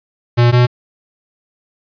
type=tone pair in turn; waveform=square; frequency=120.1 / 122.69 Hz; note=B2 / B2; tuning=-48 / -11 cents; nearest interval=unison; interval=37 cents; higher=second; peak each=-8 dBFS; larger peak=neither; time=0.37-0.52 / 0.52-0.67 s; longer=neither; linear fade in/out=20 ms; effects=resampled to 11025 Hz + 8-bit